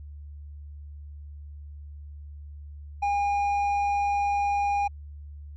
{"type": "tone with hard clipping", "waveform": "sine", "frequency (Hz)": 811, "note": "G#5", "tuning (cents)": -41, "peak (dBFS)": -24, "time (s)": [3.02, 4.88], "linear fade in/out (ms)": 10, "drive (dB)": 5, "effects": ["added 73 Hz sine -39 dBFS peak until 5.56 s", "resampled to 16000 Hz"]}